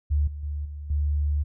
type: tone with level steps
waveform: sine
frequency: 73.42 Hz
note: D2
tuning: in tune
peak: -19 / -32 / -27 / -33 / -21 dBFS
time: 0.1-1.44 s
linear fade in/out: 20 ms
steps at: 0.27 / 0.43 / 0.65 / 0.9 s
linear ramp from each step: 5 ms
effects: none